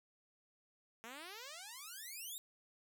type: exponential sweep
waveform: 5% pulse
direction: up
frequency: 219.5 to 3834 Hz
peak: -37 dBFS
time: 1.04-2.38 s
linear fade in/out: 0 ms
effects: none